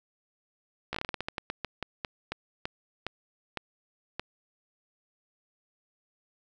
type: slowing click train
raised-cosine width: 0.3 ms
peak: -16 dBFS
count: 20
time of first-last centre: 0.93-4.196 s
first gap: 15 ms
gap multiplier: 1.23
effects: none